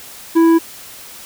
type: tone with tanh clipping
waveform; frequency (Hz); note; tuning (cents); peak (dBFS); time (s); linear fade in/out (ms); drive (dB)
triangle; 330; E4; +2; -9; 0.35-0.59; 20; 13
effects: white hiss -36 dBFS RMS until 1.25 s